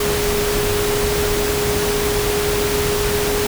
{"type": "tone in noise", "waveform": "sine", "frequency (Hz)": 413.7, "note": "G#4", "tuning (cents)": -7, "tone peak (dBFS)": -19, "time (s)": [0, 3.47], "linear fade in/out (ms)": 5, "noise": "pink", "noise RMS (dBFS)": -21, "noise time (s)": [0, 3.47], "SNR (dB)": -1, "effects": []}